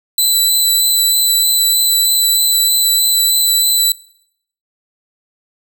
15% pulse tone with vibrato, 3995 Hz, B7, 19 cents sharp, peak -4 dBFS, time 0.18-3.92 s, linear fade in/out 2 ms, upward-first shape triangle, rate 3.2 Hz, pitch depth 13 cents each way, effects noise-tail reverb RT60 0.7 s tail -21 dB re dry

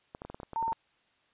clicks, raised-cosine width 1 ms, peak -27 dBFS, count 11, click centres 0.149 / 0.219 / 0.25 / 0.3 / 0.345 / 0.401 / 0.432 / 0.533 / 0.627 / 0.68 / 0.722 s
sine tone, 907 Hz, A#5, 48 cents flat, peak -28 dBFS, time 0.56-0.73 s, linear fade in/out 0 ms
effects white hiss -69 dBFS RMS until 1.33 s + resampled to 8000 Hz

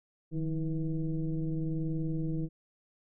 sine tone with frequency modulation, 155.56 Hz, D#3, in tune, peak -29 dBFS, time 0.31-2.49 s, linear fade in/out 50 ms, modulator 166 Hz, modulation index 1.1, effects none

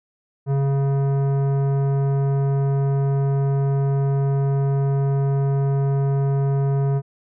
sine tone with tanh clipping, 138.2 Hz, C#3, 5 cents flat, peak -19 dBFS, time 0.46-7.02 s, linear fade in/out 50 ms, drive 14 dB, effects none

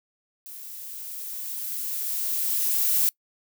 violet noise with level ramp, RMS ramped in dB -41 to -21 dBFS, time 0.46-3.09 s, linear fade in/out 0 ms, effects noise-tail reverb RT60 0.1 s tail -25 dB re dry

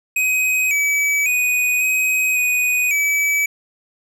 square tone with pitch steps, 2519 / 2288 / 2485 / 2520 / 2486 / 2293 Hz, D#7 / D7 / D#7 / D#7 / D#7 / D7, +21 / -46 / -3 / +21 / -2 / -42 cents, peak -16 dBFS, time 0.16-3.46 s, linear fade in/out 5 ms, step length 550 ms, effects none

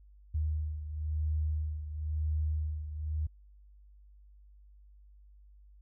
sine beating tone pair, 76.7 / 77.68 Hz, D#2 / D#2, -24 / -2 cents, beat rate 0.98 Hz, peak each -31 / -37 dBFS, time 0.34-3.27 s, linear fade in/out 10 ms, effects added 50 Hz sine -54 dBFS peak until 5.81 s

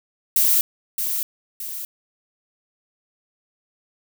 violet noise with echo, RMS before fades -17 dBFS, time 0.36-0.61 s, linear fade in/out 2 ms, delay 620 ms, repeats 2, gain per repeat -7 dB, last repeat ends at 1.85 s, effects none

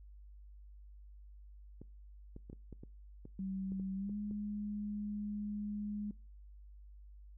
clicks, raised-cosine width 3 ms, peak -36 dBFS, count 11, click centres 1.816 / 2.364 / 2.499 / 2.53 / 2.727 / 2.835 / 3.254 / 3.72 / 3.798 / 4.095 / 4.311 s
sine tone with pitch glide, 191.5 to 207.6 Hz, G3 to G#3, -40 to 0 cents, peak -37 dBFS, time 3.39-6.11 s, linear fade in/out 2 ms, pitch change +140 cents, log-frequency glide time 3.95-4.16 s
effects noise-tail reverb RT60 0.4 s tail -24 dB re dry + added 50 Hz sine -52 dBFS peak until 7.37 s

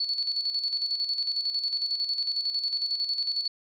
sine tone with tremolo, 4435 Hz, C#8, in tune, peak -24 dBFS, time 0-3.48 s, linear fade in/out 5 ms, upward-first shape square, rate 11 Hz, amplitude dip 55%, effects none

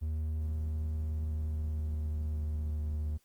triangle tone with pitch glide, 77.78 to 75.87 Hz, D#2 to D#2, 0 to -43 cents, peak -29 dBFS, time 0.01-3.18 s, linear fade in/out 20 ms, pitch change -43 cents, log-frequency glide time 0.97-2.78 s, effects white hiss -71 dBFS RMS until 3.24 s + Opus 24 kbps

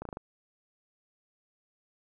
slowing click train, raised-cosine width 1 ms, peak -24 dBFS, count 5, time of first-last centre 0.02-0.171 s, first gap 33 ms, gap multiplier 1.09, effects none

